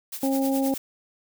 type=noise with tremolo; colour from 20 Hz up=blue; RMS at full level=-32 dBFS; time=0.12-0.78 s; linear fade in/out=5 ms; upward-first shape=triangle; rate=9.6 Hz; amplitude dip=85%
type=harmonic tone; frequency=269.9 Hz; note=C#4; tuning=46 cents flat; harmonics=1 / 2 / 3; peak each=-22 / -28 / -32 dBFS; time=0.23-0.74 s; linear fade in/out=2 ms
effects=none